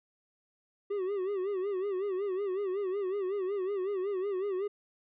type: tone with vibrato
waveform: triangle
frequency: 388 Hz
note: G4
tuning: 18 cents flat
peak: -28 dBFS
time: 0.9-4.68 s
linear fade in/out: 10 ms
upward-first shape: sine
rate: 5.4 Hz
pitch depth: 110 cents each way
effects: resampled to 8000 Hz